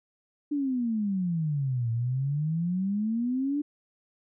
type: exponential two-way sweep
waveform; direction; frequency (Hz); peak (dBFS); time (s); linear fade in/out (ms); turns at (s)
sine; down then up; 297.9 to 113.5 to 297.9; -25; 0.51-3.62; 10; 1.91
effects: none